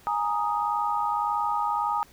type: chord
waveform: sine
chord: Ab suspended second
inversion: none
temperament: equal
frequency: 830.6 / 932.3 / 1244.5 Hz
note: Ab5 / Bb5 / Eb6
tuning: 0 / 0 / 0 cents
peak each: -28 dBFS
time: 0.07-2.03 s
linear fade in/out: 0 ms
effects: pink hiss -55 dBFS RMS until 2.12 s